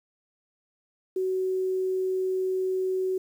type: tone with quantisation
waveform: sine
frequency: 374.6 Hz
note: F#4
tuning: 21 cents sharp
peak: -24 dBFS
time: 1.16-3.18 s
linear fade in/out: 5 ms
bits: 9
effects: none